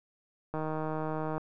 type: click train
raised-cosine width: 1 ms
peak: -21 dBFS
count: 132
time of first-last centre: 0.54-1.38 s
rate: 156 Hz
effects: none